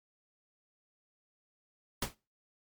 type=noise with exponential decay; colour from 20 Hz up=pink; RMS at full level=-28 dBFS; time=2.02-2.15 s; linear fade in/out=5 ms; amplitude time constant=27 ms; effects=noise-tail reverb RT60 0.3 s tail -23 dB re dry + MP3 96 kbps